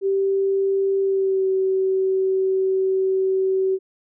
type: tone with pitch glide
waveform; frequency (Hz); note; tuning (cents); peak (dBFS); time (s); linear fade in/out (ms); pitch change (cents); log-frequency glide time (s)
sine; 390.1 to 380.5; G4 to F#4; -8 to +48; -17; 0.01-3.79; 50; -44; 1.01-1.48
effects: none